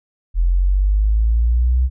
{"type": "linear sweep", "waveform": "sine", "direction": "up", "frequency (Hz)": [41.71, 64.4], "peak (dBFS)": -12, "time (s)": [0.34, 1.9], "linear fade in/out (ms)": 50, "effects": []}